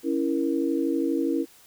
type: chord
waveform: sine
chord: A# diminished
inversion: first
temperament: equal with one note detuned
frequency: 277.2 / 329.6 / 468.9 Hz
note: C#4 / E4 / A#4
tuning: 0 / 0 / +10 cents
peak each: -26 / -25 / -30 dBFS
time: 0.03-1.46 s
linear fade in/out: 50 ms
effects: white hiss -54 dBFS RMS until 1.66 s